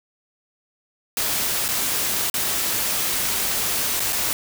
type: noise with dropouts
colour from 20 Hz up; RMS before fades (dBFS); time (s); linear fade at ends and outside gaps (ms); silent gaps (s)
white; -23; 1.17-4.33; 1; 1.681-1.687 / 2.299-2.341 / 3.996-4.002 / 4.125-4.129
effects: none